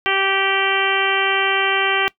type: harmonic tone with a mistuned harmonic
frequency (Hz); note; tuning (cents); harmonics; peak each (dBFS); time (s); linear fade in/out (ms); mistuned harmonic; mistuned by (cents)
389.1; G4; -13; 1 / 2 / 3 / 4 / 5 / 6 / 7 / 8; -24 / -24 / -24 / -24 / -24 / -24 / -24 / -24; 0.06-2.08; 0; 7; +15
effects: noise-tail reverb RT60 0.1 s tail -20 dB re dry